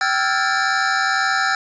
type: tone cluster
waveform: square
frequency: 774 / 1323 / 1405 / 1628 / 1760 Hz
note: G5 / E6 / F6 / G#6 / A6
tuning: -22 / +6 / +10 / -35 / 0 cents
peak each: -24 dBFS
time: 0.01-1.55 s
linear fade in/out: 2 ms
effects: resampled to 16000 Hz + 7-bit